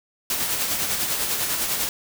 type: noise with tremolo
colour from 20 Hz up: white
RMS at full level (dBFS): -23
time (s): 0.3-1.89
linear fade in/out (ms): 2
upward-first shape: sine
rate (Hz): 10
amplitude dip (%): 40
effects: none